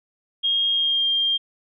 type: tone with pitch glide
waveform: sine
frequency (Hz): 3246 to 3201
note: G#7 to G7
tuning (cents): -40 to +36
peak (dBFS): -18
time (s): 0.43-1.38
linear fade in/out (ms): 20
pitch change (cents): -24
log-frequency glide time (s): 0.7-1.07
effects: none